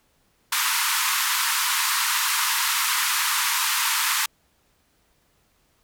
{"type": "band-pass noise", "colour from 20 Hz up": "pink", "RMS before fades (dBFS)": -23, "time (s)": [0.52, 4.26], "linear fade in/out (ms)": 5, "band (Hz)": [910, 16000], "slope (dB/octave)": 96, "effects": ["pink hiss -65 dBFS RMS until 5.83 s"]}